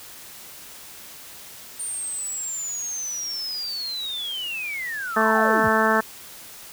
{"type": "linear sweep", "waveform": "sine", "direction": "down", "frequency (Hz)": [8980, 58.27], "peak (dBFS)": -27, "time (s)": [1.79, 5.69], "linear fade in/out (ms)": 10}
{"type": "harmonic tone", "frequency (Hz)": 220, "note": "A3", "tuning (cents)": 0, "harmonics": [1, 2, 3, 4, 5, 6, 7, 8], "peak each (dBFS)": [-25, -25, -25, -25, -25, -25, -25, -25], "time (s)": [5.16, 6.01], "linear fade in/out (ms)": 10}
{"effects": ["white hiss -42 dBFS RMS until 6.72 s"]}